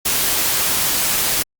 white noise, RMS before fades -18 dBFS, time 0.05-1.43 s, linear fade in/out 10 ms, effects Opus 48 kbps

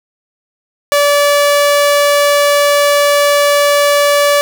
sawtooth tone, 577 Hz, D5, 31 cents flat, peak -4 dBFS, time 0.92-4.41 s, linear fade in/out 0 ms, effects 7-bit

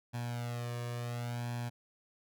sawtooth tone with flanger, 120 Hz, B2, 49 cents flat, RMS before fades -38 dBFS, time 0.13-1.7 s, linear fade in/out 20 ms, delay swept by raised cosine 1.2 to 1.76 ms, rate 0.71 Hz, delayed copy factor +0.8, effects none

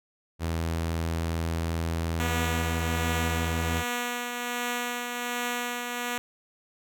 sawtooth tone with pitch glide, 82.41 to 82.94 Hz, E2 to E2, 0 to +11 cents, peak -23 dBFS, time 0.39-3.84 s, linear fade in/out 50 ms, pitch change +11 cents, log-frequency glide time 0.94-3.01 s
5% pulse tone with tremolo, 242.7 Hz, B3, 30 cents flat, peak -16 dBFS, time 2.2-6.18 s, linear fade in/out 0 ms, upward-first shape triangle, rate 1.3 Hz, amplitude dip 40%
effects none

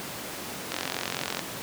click train, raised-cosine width 0.2 ms, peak -11 dBFS, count 31, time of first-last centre 0.72-1.393 s, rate 44.6 Hz, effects pink hiss -36 dBFS RMS until 1.62 s + high-pass 150 Hz 12 dB/octave

